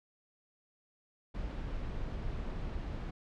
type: noise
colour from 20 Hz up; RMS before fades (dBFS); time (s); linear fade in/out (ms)
brown; -38; 1.34-3.11; 10
effects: low-pass 4000 Hz 12 dB/octave